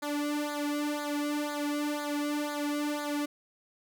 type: tone with flanger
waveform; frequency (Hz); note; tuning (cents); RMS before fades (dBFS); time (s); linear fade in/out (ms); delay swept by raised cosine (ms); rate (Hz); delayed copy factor
sawtooth; 293.7; D4; 0; -32; 0.02-3.26; 10; 0.35 to 2.25; 2; -0.95
effects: none